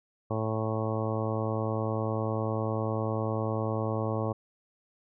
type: harmonic tone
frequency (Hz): 110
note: A2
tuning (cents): 0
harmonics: 1 / 2 / 3 / 4 / 5 / 6 / 7 / 8 / 9 / 10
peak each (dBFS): -31 / -36 / -37 / -36 / -35 / -40 / -41 / -43 / -44 / -40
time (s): 0.3-4.33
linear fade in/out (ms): 10
effects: none